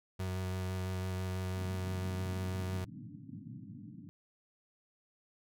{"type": "tone with vibrato", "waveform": "35% pulse", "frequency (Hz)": 92.9, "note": "F#2", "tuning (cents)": 7, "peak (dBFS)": -33, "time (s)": [0.19, 2.85], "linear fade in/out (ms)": 10, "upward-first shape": "square", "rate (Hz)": 6, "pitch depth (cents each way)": 11}
{"type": "band-pass noise", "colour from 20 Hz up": "pink", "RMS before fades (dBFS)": -48, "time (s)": [1.57, 4.09], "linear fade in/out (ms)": 0, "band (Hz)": [100, 300], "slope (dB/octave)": 96}
{"effects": []}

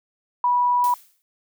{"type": "tone", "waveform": "sine", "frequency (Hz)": 978, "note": "B5", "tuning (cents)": -17, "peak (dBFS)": -16, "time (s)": [0.44, 0.94], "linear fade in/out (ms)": 2}
{"type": "noise with exponential decay", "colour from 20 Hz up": "blue", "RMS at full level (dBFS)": -32, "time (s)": [0.84, 1.22], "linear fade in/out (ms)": 0, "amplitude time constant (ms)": 82}
{"effects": []}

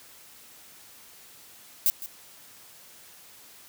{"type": "noise with echo", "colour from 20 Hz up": "violet", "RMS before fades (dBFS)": -21, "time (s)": [1.86, 1.9], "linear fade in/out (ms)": 0, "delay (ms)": 160, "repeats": 1, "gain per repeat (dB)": -15, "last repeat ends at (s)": 2.06, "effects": ["white hiss -51 dBFS RMS until 3.68 s", "high-pass 60 Hz 12 dB/octave"]}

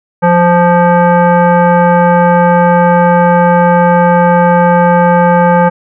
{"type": "tone with frequency modulation", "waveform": "sine", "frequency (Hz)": 175.8, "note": "F3", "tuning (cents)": 12, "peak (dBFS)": -4, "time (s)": [0.22, 5.7], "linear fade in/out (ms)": 20, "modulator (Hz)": 697, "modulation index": 1.4, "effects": []}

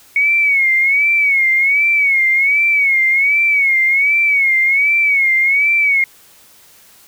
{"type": "tone with vibrato", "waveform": "sine", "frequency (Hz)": 2217, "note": "C#7", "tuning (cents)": 0, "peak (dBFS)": -10, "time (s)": [0.16, 6.04], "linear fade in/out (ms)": 2, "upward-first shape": "sine", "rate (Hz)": 1.3, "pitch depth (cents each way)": 99, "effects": ["white hiss -46 dBFS RMS until 7.07 s"]}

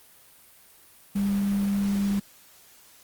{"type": "tone in noise", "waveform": "sine", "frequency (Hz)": 200, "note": "G3", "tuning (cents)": 35, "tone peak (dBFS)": -22, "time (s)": [1.15, 2.2], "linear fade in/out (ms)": 10, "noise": "pink", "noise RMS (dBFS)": -40, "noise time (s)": [1.15, 2.2], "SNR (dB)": 15, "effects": ["white hiss -54 dBFS RMS until 3.03 s", "Opus 32 kbps"]}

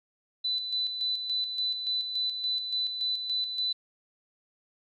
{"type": "tone with tremolo", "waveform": "sine", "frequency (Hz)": 3996, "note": "B7", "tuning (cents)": 20, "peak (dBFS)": -26, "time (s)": [0.44, 3.73], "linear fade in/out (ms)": 10, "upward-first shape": "square", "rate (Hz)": 3.5, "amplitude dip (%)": 50, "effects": []}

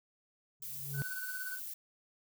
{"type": "tone with exponential growth", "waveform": "triangle", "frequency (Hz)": 138.59, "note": "C#3", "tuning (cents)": 0, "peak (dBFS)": -29, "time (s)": [0.6, 1.02], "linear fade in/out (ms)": 0, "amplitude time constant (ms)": 90}
{"type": "noise", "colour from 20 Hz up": "violet", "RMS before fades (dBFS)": -43, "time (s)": [0.62, 1.74], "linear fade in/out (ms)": 5}
{"type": "tone with tremolo", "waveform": "triangle", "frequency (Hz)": 1500, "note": "F#6", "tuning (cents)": 23, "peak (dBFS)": -35, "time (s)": [0.93, 1.6], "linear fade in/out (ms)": 50, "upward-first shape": "triangle", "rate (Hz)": 17, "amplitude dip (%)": 70}
{"effects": []}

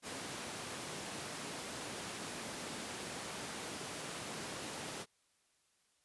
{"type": "high-pass noise", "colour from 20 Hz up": "pink", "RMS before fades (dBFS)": -44, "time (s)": [0.02, 5.06], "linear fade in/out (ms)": 50, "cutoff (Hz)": 170, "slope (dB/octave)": 12, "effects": ["white hiss -75 dBFS RMS until 6.04 s", "resampled to 24000 Hz"]}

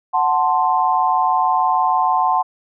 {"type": "chord", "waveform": "sine", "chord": "F# diminished", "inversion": "none", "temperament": "equal", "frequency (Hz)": [740, 880, 1046.5], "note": ["F#5", "A5", "C6"], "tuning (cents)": [0, 0, 0], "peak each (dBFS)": -18, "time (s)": [0.13, 2.43], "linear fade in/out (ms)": 20, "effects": []}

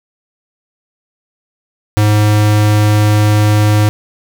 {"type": "tone", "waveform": "square", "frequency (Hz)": 105.4, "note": "G#2", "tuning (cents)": 26, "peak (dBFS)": -8, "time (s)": [1.97, 3.89], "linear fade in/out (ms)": 0, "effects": []}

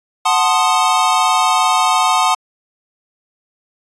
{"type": "chord", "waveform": "square", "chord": "F# diminished seventh", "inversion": "none", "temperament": "equal with one note detuned", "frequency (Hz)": [740, 880, 1046.5, 1240.9], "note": ["F#5", "A5", "C6", "Eb6"], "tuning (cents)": [0, 0, 0, -5], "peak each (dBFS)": -18, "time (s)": [0.25, 2.35], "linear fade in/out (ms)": 10, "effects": ["resampled to 24000 Hz"]}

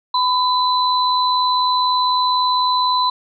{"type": "tone pair together", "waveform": "sine", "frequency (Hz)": [1002, 4008], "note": ["B5", "B7"], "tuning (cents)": [25, 25], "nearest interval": "2 octaves", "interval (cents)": 2400, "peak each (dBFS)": [-15, -20], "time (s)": [0.14, 3.1], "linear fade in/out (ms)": 5, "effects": []}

